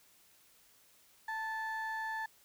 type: ring-modulated tone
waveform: triangle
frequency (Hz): 1317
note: E6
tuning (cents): -2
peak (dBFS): -30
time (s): 1.28-2.26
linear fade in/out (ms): 5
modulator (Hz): 430
effects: tanh soft clip ceiling -28 dBFS + white hiss -65 dBFS RMS until 2.44 s